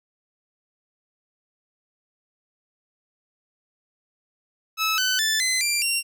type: tone with pitch steps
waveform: 15% pulse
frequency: 1300 / 1510.7 / 1755.5 / 2040 / 2370 / 2755 Hz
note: E6 / F#6 / A6 / C7 / D7 / F7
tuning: -24 / +36 / -4 / -44 / +15 / -24 cents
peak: -14 dBFS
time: 4.77-6.03 s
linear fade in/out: 50 ms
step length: 210 ms
effects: none